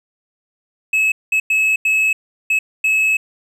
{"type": "tone bursts at uneven times", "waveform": "triangle", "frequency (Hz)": 2584, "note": "E7", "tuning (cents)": -35, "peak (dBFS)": -11, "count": 6, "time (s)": [[0.93, 1.12], [1.32, 1.4], [1.5, 1.76], [1.85, 2.13], [2.5, 2.59], [2.84, 3.17]], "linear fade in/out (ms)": 5, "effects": []}